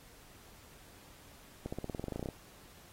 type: accelerating click train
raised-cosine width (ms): 2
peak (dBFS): -24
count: 15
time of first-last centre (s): 1.66-2.288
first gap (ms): 65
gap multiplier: 0.94
effects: pink hiss -58 dBFS RMS until 2.92 s + AAC 48 kbps